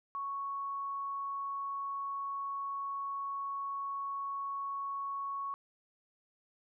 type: tone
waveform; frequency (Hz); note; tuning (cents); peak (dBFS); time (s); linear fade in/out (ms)
sine; 1109; C#6; 0; -35; 0.15-5.54; 0
effects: none